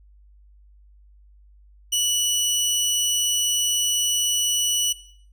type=tone; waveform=20% pulse; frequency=2949 Hz; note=F#7; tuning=6 cents flat; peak=-14 dBFS; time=1.92-4.93 s; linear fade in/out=10 ms; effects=noise-tail reverb RT60 0.6 s tail -18 dB re dry + added 50 Hz sine -49 dBFS peak until 5.32 s